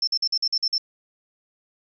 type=tone bursts; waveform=sine; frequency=5340 Hz; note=E8; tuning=22 cents sharp; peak=-19 dBFS; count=8; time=0.02-0.781 s; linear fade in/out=5 ms; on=54 ms; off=47 ms; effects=none